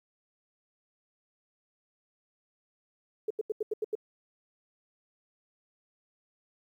sine tone bursts, 430 Hz, A4, 40 cents flat, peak -27 dBFS, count 7, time 3.28-3.953 s, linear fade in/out 5 ms, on 25 ms, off 83 ms, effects 11-bit

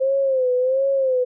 sine tone with vibrato, 523.3 Hz, C5, in tune, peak -16 dBFS, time 0-1.25 s, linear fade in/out 20 ms, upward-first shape sine, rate 1.4 Hz, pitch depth 83 cents each way, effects none

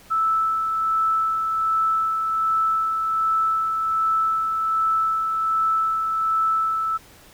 sine tone with tremolo, 1315 Hz, E6, 5 cents flat, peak -17 dBFS, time 0.1-6.98 s, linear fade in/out 20 ms, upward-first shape sine, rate 1.3 Hz, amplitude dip 35%, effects pink hiss -49 dBFS RMS until 7.33 s

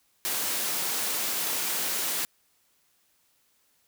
white high-pass noise, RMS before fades -29 dBFS, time 0.25-2.25 s, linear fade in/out 0 ms, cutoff 190 Hz, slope 12 dB/octave, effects white hiss -68 dBFS RMS until 3.87 s

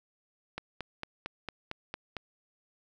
click train, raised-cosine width 0.3 ms, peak -20 dBFS, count 8, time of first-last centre 0.58-2.167 s, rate 4.41 Hz, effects none

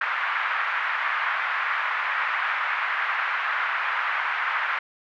pink band-pass noise, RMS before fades -26 dBFS, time 0.01-4.79 s, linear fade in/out 5 ms, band 1100 to 2100 Hz, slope 24 dB/octave, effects none

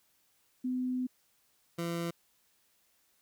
sine / 20% pulse tone pair in turn, 253.3 / 169.48 Hz, B3 / E3, +44 / +48 cents, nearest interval perfect fifth, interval 696 cents, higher first, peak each -30 / -28 dBFS, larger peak second, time 0.64-1.07 / 1.78-2.11 s, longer first, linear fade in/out 10 ms, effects white hiss -71 dBFS RMS until 3.21 s

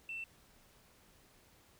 sine tone, 2680 Hz, E7, 28 cents sharp, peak -39 dBFS, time 0.09-0.24 s, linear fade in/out 2 ms, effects tanh soft clip ceiling -35 dBFS + pink hiss -65 dBFS RMS until 1.79 s

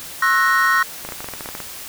triangle chord, F# dominant seventh, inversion second, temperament equal with one note detuned, 1081.5 / 1318.5 / 1480 / 1864.7 Hz, C#6 / E6 / F#6 / A#6, -43 / 0 / 0 / 0 cents, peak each -18 / -18 / -18 / -16 dBFS, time 0.22-0.83 s, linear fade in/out 5 ms
clicks, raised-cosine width 0.5 ms, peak -15 dBFS, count 12, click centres 1.05 / 1.089 / 1.122 / 1.205 / 1.244 / 1.287 / 1.337 / 1.408 / 1.459 / 1.489 / 1.551 / 1.603 s
effects white hiss -34 dBFS RMS until 1.88 s

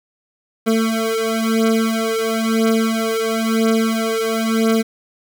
25% pulse beating tone pair, 223.4 / 224.39 Hz, A3 / A3, +27 / +34 cents, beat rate 0.99 Hz, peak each -15 dBFS, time 0.66-4.83 s, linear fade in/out 20 ms, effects none

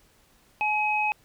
sine tone pair together, 848 / 2541 Hz, G#5 / D#7, +36 / +36 cents, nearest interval octave + perfect fifth, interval 1900 cents, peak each -25 dBFS, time 0.61-1.12 s, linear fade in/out 0 ms, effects pink hiss -61 dBFS RMS until 1.24 s

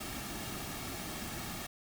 pink noise with comb filter, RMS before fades -41 dBFS, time 0-1.67 s, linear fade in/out 10 ms, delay 2 ms, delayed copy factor -0.5, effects none

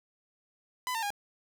sawtooth tone with pitch steps, 1004 / 904.9 / 815.5 Hz, B5 / A5 / G#5, +28 / +48 / -32 cents, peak -27 dBFS, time 0.87-1.104 s, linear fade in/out 0 ms, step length 78 ms, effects none

